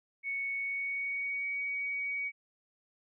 sine tone with pitch glide, 2219 to 2254 Hz, C#7 to C#7, +1 to +28 cents, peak -32 dBFS, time 0.23-2.32 s, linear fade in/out 50 ms, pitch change +27 cents, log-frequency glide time 0.54-1.6 s, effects none

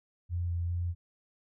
sine tone with vibrato, 86.6 Hz, F2, 14 cents flat, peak -29 dBFS, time 0.29-0.95 s, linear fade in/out 50 ms, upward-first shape square, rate 2.5 Hz, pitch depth 13 cents each way, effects none

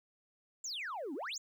sine exponential two-way sweep, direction down then up, 7459 to 253.2 to 7459 Hz, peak -36 dBFS, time 0.64-1.38 s, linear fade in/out 5 ms, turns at 1.14 s, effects tanh soft clip ceiling -36 dBFS + 12-bit

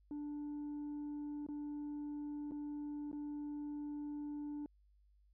sine tone with dropouts, 293.7 Hz, D4, in tune, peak -38 dBFS, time 0.11-4.66 s, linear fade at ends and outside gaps 1 ms, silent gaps 1.465-1.487 / 2.511-2.519 / 3.115-3.129 s, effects tanh soft clip ceiling -40 dBFS + added 50 Hz sine -66 dBFS peak until 5.33 s

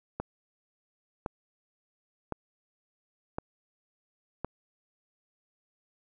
click train, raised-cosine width 1 ms, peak -18 dBFS, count 5, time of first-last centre 0.2-4.446 s, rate 0.942 Hz, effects none

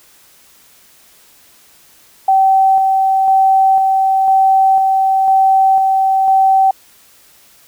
sine tone with tremolo, 770 Hz, G5, 31 cents flat, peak -7 dBFS, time 2.28-6.71 s, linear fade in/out 5 ms, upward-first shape square, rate 1 Hz, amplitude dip 25%, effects white hiss -47 dBFS RMS until 7.67 s

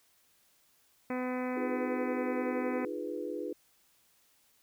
harmonic tone, 252.3 Hz, B3, 37 cents sharp, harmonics 1 / 2 / 3 / 4 / 5 / 6 / 7 / 8 / 9 / 10, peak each -34 / -37 / -43 / -44 / -47 / -49 / -50 / -47 / -50 / -53 dBFS, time 1.1-2.85 s, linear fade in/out 2 ms
sine chord, F half-diminished seventh, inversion third, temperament equal with one note detuned, 304.9 / 349.2 / 415.3 / 493.9 Hz, Eb4 / F4 / Ab4 / Cb5, -35 / 0 / 0 / 0 cents, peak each -40 dBFS, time 1.56-3.53 s, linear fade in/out 5 ms
effects white hiss -68 dBFS RMS until 4.62 s

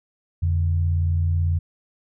sine tone pair together, 86.3 / 144.54 Hz, F2 / D3, -20 / -27 cents, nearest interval major sixth, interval 893 cents, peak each -18 / -29 dBFS, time 0.42-1.59 s, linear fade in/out 10 ms, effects none

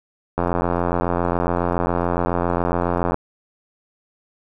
click train, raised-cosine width 1 ms, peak -6 dBFS, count 242, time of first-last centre 0.38-3.144 s, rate 87.2 Hz, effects none

